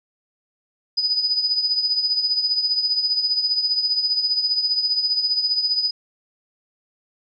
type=tone with tremolo; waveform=sine; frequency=4978 Hz; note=D#8; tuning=in tune; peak=-15 dBFS; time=0.97-5.91 s; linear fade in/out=10 ms; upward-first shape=triangle; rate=15 Hz; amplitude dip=70%; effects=none